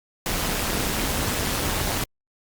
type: noise with amplitude modulation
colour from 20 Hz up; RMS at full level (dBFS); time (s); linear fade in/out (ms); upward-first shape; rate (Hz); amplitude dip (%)
pink; -22; 0.26-2.04; 2; sine; 204; 70
effects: Opus 48 kbps